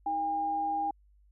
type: tone pair together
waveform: sine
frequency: 315.7 / 807 Hz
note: D#4 / G#5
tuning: +25 / -50 cents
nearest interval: octave + major third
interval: 1625 cents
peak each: -40 / -28 dBFS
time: 0.06-0.91 s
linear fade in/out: 5 ms
effects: added 50 Hz sine -59 dBFS peak until 1.31 s